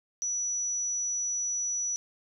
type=tone; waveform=sine; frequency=5900 Hz; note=F#8; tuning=6 cents flat; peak=-28 dBFS; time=0.22-1.96 s; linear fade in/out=0 ms; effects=none